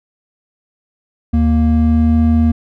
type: tone pair together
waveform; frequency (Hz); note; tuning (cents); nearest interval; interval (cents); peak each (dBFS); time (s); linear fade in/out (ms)
triangle; 77.88 / 233.1; D#2 / A#3; +2 / 0; octave + perfect fifth; 1898; -10; 1.33-2.52; 10
effects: none